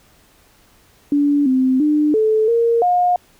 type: tone with pitch steps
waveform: sine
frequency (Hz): 288.1 / 259.5 / 299.9 / 435.6 / 464.8 / 715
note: D4 / C4 / D4 / A4 / A#4 / F5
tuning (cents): -33 / -14 / +36 / -17 / -5 / +41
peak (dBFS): -12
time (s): 1.12-3.16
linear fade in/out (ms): 2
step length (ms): 340
effects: pink hiss -53 dBFS RMS until 3.39 s